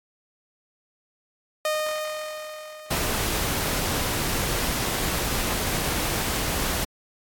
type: tone with exponential decay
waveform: sawtooth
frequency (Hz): 615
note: D#5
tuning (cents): -20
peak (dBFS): -18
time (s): 1.65-4.32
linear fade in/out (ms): 2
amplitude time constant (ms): 580
type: noise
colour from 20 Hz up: pink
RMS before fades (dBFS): -26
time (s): 2.9-6.85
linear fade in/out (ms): 10
effects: AAC 64 kbps